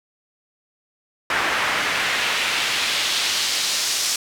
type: noise with band-pass filter sweep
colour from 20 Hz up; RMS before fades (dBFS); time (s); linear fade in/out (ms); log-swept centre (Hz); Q
pink; -22; 1.3-4.16; 2; 1500 to 5900; 1.2
effects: none